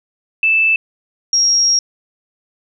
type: tone pair in turn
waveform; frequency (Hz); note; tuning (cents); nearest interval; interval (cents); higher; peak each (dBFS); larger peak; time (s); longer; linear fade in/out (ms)
sine; 2637 / 5602; E7 / F8; 0 / +4; octave + minor second; 1304; second; -10; neither; 0.43-0.76 / 1.33-1.79; second; 2
effects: none